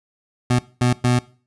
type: tone bursts at uneven times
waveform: 25% pulse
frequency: 123.4 Hz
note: B2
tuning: 1 cent flat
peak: -11 dBFS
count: 3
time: 0.5-0.59 / 0.81-0.93 / 1.04-1.19 s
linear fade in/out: 5 ms
effects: noise-tail reverb RT60 0.4 s tail -20 dB re dry + resampled to 24000 Hz